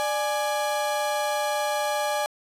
35% pulse tone pair together, 593 / 835.2 Hz, D5 / G#5, +17 / +10 cents, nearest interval tritone, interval 593 cents, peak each -25 dBFS, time 0-2.26 s, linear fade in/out 0 ms, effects resampled to 32000 Hz

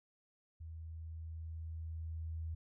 sine tone with level ramp, 80.9 Hz, E2, 32 cents flat, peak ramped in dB -45 to -38 dBFS, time 0.6-2.55 s, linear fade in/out 10 ms, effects none

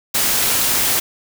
white noise, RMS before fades -17 dBFS, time 0.14-1 s, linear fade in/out 10 ms, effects none

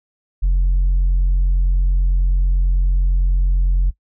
sine tone, 44.52 Hz, F1, 34 cents sharp, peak -10 dBFS, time 0.42-3.91 s, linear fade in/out 20 ms, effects noise-tail reverb RT60 0.1 s tail -20 dB re dry + tanh soft clip ceiling -11 dBFS

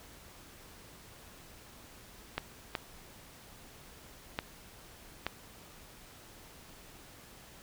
clicks, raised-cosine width 0.3 ms, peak -16 dBFS, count 4, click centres 2.38 / 2.752 / 4.389 / 5.266 s, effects pink hiss -54 dBFS RMS until 7.62 s

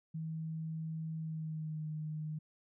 sine tone with pitch glide, 160 to 154.37 Hz, D#3 to D#3, +49 to -13 cents, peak -37 dBFS, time 0.14-2.39 s, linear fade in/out 10 ms, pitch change -62 cents, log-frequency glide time 1.18-1.87 s, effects none

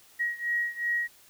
sine beating tone pair, 1897 / 1899.7 Hz, A#6 / A#6, +30 / +32 cents, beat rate 2.7 Hz, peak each -29 / -31 dBFS, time 0.19-1.08 s, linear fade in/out 20 ms, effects white hiss -57 dBFS RMS until 1.29 s

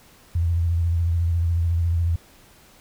sine tone with vibrato, 84.6 Hz, E2, 45 cents sharp, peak -18 dBFS, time 0.35-2.16 s, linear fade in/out 5 ms, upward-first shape triangle, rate 14 Hz, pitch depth 56 cents each way, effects pink hiss -52 dBFS RMS until 2.8 s

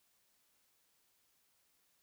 silence, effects white hiss -75 dBFS RMS until 2.02 s

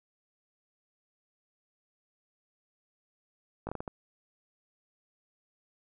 slowing click train, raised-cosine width 1 ms, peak -22 dBFS, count 6, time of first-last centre 3.67-3.878 s, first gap 19 ms, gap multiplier 1.4, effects none

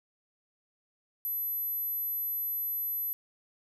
sine tone, 12000 Hz, F#9, 23 cents sharp, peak -30 dBFS, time 1.25-3.13 s, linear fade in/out 0 ms, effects none

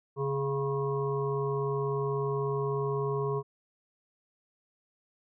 harmonic tone with a mistuned harmonic, 138.59 Hz, C#3, in tune, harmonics 1 / 3 / 5 / 7 / 8, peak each -32 / -30 / -45 / -40 / -38 dBFS, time 0.16-3.43 s, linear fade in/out 50 ms, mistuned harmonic 8, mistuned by -35 cents, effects none

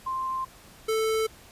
sine / square tone pair in turn, 1048 / 440.6 Hz, C6 / A4, +2 / +2 cents, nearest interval octave + minor third, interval 1500 cents, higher first, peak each -27 / -24 dBFS, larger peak second, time 0.06-0.45 / 0.88-1.27 s, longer neither, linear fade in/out 10 ms, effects pink hiss -51 dBFS RMS until 1.51 s + resampled to 32000 Hz

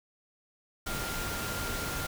sine tone in noise, 1396.9 Hz, F6, in tune, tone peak -39 dBFS, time 0.86-2.07 s, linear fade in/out 10 ms, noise pink, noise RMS -35 dBFS, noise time 0.86-2.07 s, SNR -7 dB, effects none

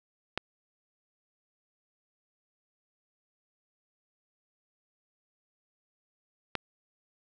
clicks, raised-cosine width 0.3 ms, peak -13 dBFS, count 2, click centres 0.376 / 6.553 s, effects none

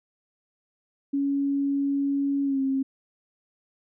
sine tone with pitch glide, 279.4 to 268.6 Hz, C#4 to C4, +14 to +46 cents, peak -22 dBFS, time 1.13-2.83 s, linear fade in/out 10 ms, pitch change -68 cents, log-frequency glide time 2.44-2.6 s, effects none

